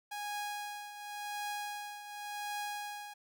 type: tone with tremolo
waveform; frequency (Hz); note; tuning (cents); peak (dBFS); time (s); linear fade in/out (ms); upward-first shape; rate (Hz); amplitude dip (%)
sawtooth; 826; G#5; -10; -32; 0.11-3.14; 10; triangle; 0.91; 70
effects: none